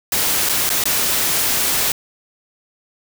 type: noise with dropouts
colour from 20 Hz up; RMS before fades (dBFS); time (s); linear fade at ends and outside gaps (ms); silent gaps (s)
white; -18; 0.12-1.92; 2; 0.49-0.494 / 0.693-0.701 / 0.839-0.855
effects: none